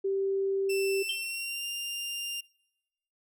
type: tone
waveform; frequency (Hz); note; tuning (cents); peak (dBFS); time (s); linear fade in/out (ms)
sine; 390; G4; -9; -26; 0.04-1.03; 10
type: tone with pitch glide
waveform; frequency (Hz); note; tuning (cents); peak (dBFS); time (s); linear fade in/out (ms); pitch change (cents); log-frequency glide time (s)
sawtooth; 2667 to 2796; E7 to F7; +20 to +1; -30; 0.69-2.41; 10; +81; 1.03-1.65
type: tone with exponential decay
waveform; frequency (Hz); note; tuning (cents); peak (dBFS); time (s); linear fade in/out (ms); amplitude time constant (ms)
sine; 3136; G7; 0; -26; 1.09-1.25; 5; 33
effects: noise-tail reverb RT60 0.9 s tail -24 dB re dry